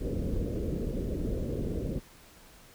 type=low-pass noise; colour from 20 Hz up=pink; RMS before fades=-32 dBFS; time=0-2 s; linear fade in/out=20 ms; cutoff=540 Hz; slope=48 dB/octave; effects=pink hiss -55 dBFS RMS until 2.74 s